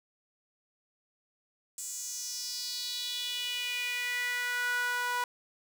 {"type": "tone with high-pass filter sweep", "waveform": "sawtooth", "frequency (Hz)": 490, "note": "B4", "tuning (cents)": -14, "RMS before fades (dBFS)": -34, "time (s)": [1.78, 5.24], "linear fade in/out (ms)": 2, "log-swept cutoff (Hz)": [7600, 1100], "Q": 4.3, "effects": []}